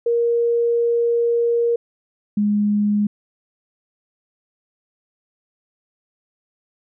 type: tone pair in turn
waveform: sine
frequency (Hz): 469.9 / 207.3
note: A#4 / G#3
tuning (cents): +14 / -3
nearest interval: octave + major second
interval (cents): 1417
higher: first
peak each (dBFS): -15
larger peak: neither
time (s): 0.06-1.76 / 2.37-3.07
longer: first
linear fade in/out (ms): 5
effects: none